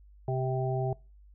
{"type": "harmonic tone", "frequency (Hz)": 130.2, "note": "C3", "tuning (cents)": -8, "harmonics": [1, 3, 5, 6], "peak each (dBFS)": [-29, -34, -36, -37], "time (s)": [0.28, 0.93], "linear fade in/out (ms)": 2, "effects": ["noise-tail reverb RT60 0.3 s tail -23 dB re dry", "added 50 Hz sine -52 dBFS peak until 1.34 s"]}